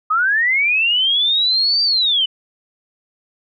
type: linear two-way sweep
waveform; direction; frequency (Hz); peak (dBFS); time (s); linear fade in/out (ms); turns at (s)
sine; up then down; 1224 to 4699 to 2954; -13; 0.1-2.26; 10; 1.83
effects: none